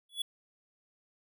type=tone with exponential growth; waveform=square; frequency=3397 Hz; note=G#7; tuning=38 cents sharp; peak=-28 dBFS; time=0.09-0.22 s; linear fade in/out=5 ms; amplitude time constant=27 ms; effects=none